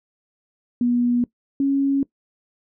sine tone pair in turn, 242.3 / 276 Hz, B3 / C#4, -33 / -7 cents, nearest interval major second, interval 226 cents, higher second, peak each -16 dBFS, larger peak neither, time 0.81-1.24 / 1.6-2.03 s, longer neither, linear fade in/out 2 ms, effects noise-tail reverb RT60 0.1 s tail -20 dB re dry

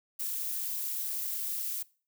violet noise with amplitude modulation, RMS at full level -31 dBFS, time 0.19-1.83 s, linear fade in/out 10 ms, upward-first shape sine, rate 236 Hz, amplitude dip 75%, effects noise-tail reverb RT60 0.4 s tail -22 dB re dry

